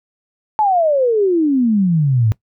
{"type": "exponential sweep", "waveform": "sine", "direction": "down", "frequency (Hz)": [880, 104], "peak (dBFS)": -11, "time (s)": [0.59, 2.32], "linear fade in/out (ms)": 0, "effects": ["noise-tail reverb RT60 0.1 s tail -20 dB re dry"]}